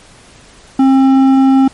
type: tone with hard clipping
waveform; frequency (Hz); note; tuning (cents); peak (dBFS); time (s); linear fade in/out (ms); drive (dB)
sine; 267.2; C4; +36; -7; 0.79-1.68; 5; 8
effects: pink hiss -41 dBFS RMS until 1.73 s + MP3 48 kbps